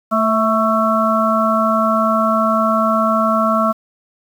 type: harmonic tone with a mistuned harmonic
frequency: 222 Hz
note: A3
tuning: 16 cents sharp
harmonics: 1 / 3 / 5 / 6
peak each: -18 / -18 / -18 / -18 dBFS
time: 0.11-3.73 s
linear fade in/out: 20 ms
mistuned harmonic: 3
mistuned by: -28 cents
effects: 7-bit